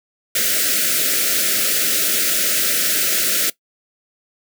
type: band-stop noise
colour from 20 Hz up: white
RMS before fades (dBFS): -18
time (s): 0.35-3.5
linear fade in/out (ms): 5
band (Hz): 660 to 1300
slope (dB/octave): 96
effects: noise-tail reverb RT60 0.1 s tail -19 dB re dry + high-pass 200 Hz 12 dB/octave